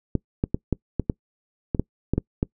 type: clicks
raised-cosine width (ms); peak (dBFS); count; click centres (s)
3; -8; 11; 0.153 / 0.439 / 0.545 / 0.727 / 0.997 / 1.098 / 1.748 / 1.796 / 2.136 / 2.18 / 2.429
effects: noise-tail reverb RT60 0.1 s tail -24 dB re dry